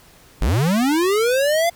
square linear sweep, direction up, 36.15 to 698 Hz, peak -16 dBFS, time 0.41-1.7 s, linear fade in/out 10 ms, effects pink hiss -49 dBFS RMS until 1.75 s

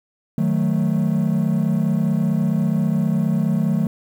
triangle chord, D# diminished, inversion none, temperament equal, 155.56 / 185 / 220 Hz, D#3 / F#3 / A3, 0 / 0 / 0 cents, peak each -18 dBFS, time 0.38-3.87 s, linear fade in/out 2 ms, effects tanh soft clip ceiling -10 dBFS + 8-bit

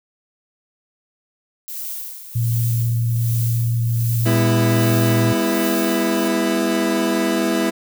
violet noise with tremolo, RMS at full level -28 dBFS, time 1.68-6.28 s, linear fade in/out 0 ms, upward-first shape sine, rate 1.3 Hz, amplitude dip 65%
sine tone, 116.54 Hz, A#2, in tune, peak -16 dBFS, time 2.35-5.33 s, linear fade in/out 10 ms
30% pulse chord, E major, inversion first, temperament equal with one note detuned, 202.4 / 246.9 / 329.6 Hz, G#3 / B3 / E4, -44 / 0 / 0 cents, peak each -20 / -20 / -17 dBFS, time 4.25-7.71 s, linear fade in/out 20 ms
effects none

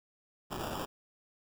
white noise with sample-and-hold, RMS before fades -38 dBFS, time 0.5-0.86 s, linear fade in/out 20 ms, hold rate 2100 Hz, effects none

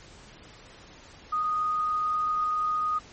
sine tone, 1241 Hz, D#6, 5 cents flat, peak -24 dBFS, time 1.32-2.99 s, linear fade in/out 10 ms, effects pink hiss -50 dBFS RMS until 3.12 s + MP3 32 kbps

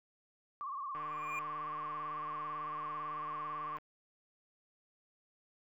sine tone with vibrato, 1119 Hz, C#6, 16 cents sharp, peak -38 dBFS, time 0.61-3.77 s, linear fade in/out 0 ms, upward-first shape sine, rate 18 Hz, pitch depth 100 cents each way
triangle tone with exponential growth, 2406 Hz, D7, 41 cents sharp, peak -34 dBFS, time 0.94-1.39 s, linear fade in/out 1 ms, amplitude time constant 97 ms
click train, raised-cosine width 0.5 ms, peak -35 dBFS, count 429, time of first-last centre 0.95-3.784 s, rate 151 Hz
effects none

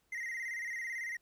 triangle tone with vibrato, 1975.5 Hz, B6, in tune, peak -35 dBFS, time 0.12-1.17 s, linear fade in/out 5 ms, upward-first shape square, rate 18 Hz, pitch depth 80 cents each way, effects pink hiss -75 dBFS RMS until 1.21 s

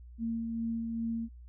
sine tone with tremolo, 228.7 Hz, A#3, 33 cents flat, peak -30 dBFS, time 0.18-1.29 s, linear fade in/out 50 ms, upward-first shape sine, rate 2.5 Hz, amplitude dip 30%, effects added 60 Hz sine -47 dBFS peak until 1.48 s

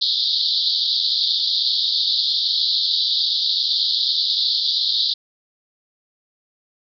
pink band-pass noise, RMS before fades -20 dBFS, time 0.01-5.14 s, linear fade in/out 10 ms, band 3500 to 4800 Hz, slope 96 dB/octave, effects none

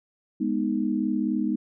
sine chord, G# minor, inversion none, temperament equal, 207.7 / 246.9 / 311.1 Hz, G#3 / B3 / D#4, 0 / 0 / 0 cents, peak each -27 dBFS, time 0.4-1.56 s, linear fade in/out 10 ms, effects none

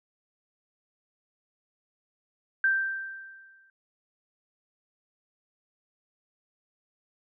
sine tone with exponential decay, 1568 Hz, G6, in tune, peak -19 dBFS, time 2.64-3.7 s, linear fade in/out 2 ms, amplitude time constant 230 ms, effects none

